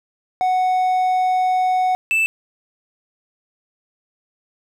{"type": "tone pair in turn", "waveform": "triangle", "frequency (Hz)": [740, 2642], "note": ["F#5", "E7"], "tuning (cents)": [0, 3], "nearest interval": "octave + minor seventh", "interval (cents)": 2203, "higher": "second", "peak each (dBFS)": -13, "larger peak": "neither", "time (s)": [[0.41, 1.95], [2.11, 2.26]], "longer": "first", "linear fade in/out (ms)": 0, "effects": []}